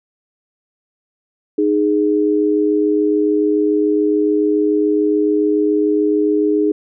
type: tone pair together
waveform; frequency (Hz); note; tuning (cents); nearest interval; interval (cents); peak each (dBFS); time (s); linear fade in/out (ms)
sine; 308.3 / 415.3; D#4 / G#4; -16 / 0; perfect fourth; 516; -15; 1.58-6.72; 5
effects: none